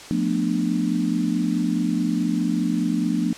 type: chord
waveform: sine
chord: B half-diminished seventh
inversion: second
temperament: just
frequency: 177.8 / 222.2 / 246.9 / 296.3 Hz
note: F3 / A3 / B3 / D4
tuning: +31 / +17 / 0 / +15 cents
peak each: -25 / -25 / -25 / -25 dBFS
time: 0.11-3.33 s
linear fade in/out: 0 ms
effects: white hiss -40 dBFS RMS until 3.37 s + low-pass 7000 Hz 12 dB/octave